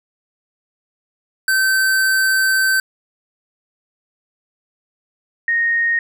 square / sine tone pair in turn, 1544 / 1859.1 Hz, G6 / A#6, -27 / -5 cents, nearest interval minor third, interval 322 cents, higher second, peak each -14 / -14 dBFS, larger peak neither, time 1.48-2.8 / 5.48-5.99 s, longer first, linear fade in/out 2 ms, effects none

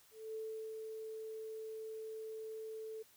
sine tone with ADSR envelope, 440 Hz, A4, in tune, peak -40 dBFS, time 0.11-3.03 s, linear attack 240 ms, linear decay 380 ms, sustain -3 dB, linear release 13 ms, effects white hiss -66 dBFS RMS until 3.16 s

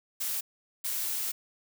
blue noise bursts at uneven times, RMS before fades -32 dBFS, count 2, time 0.2-0.41 / 0.84-1.32 s, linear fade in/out 10 ms, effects none

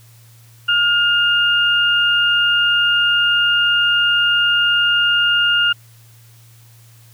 sine tone pair together, 1420 / 2823 Hz, F6 / F7, +28 / +18 cents, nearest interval octave, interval 1190 cents, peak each -15 dBFS, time 0.68-5.73 s, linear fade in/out 10 ms, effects added 115 Hz sine -44 dBFS peak until 7.13 s + white hiss -51 dBFS RMS until 7.13 s

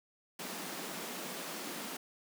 pink high-pass noise, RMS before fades -42 dBFS, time 0.39-1.97 s, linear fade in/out 5 ms, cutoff 160 Hz, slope 96 dB/octave, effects none

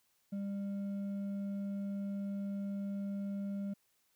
sine tone with hard clipping, 199.1 Hz, G3, 27 cents sharp, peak -37 dBFS, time 0.32-3.74 s, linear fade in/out 10 ms, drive 4 dB, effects white hiss -75 dBFS RMS until 4.15 s

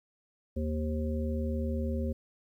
harmonic tone with a mistuned harmonic, 77.78 Hz, D#2, in tune, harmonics 1 / 3 / 5 / 7, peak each -31 / -34 / -41 / -39 dBFS, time 0.56-2.13 s, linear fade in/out 10 ms, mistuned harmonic 7, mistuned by -41 cents, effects 11-bit

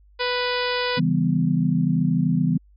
harmonic tone, 493.9 Hz, B4, in tune, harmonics 1 / 2 / 3 / 4 / 5 / 6 / 7 / 8 / 9 / 10, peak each -25 / -28 / -30 / -31 / -32 / -33 / -33 / -34 / -35 / -35 dBFS, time 0.19-1 s, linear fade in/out 20 ms
sine chord, C# half-diminished seventh, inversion none, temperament just, 138.59 / 166.31 / 199.57 / 249.5 Hz, C#3 / E3 / G3 / B3, 0 / +16 / +31 / +18 cents, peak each -25 / -20 / -25 / -23 dBFS, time 0.97-2.58 s, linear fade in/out 10 ms
effects added 50 Hz sine -50 dBFS peak until 2.76 s + MP3 96 kbps

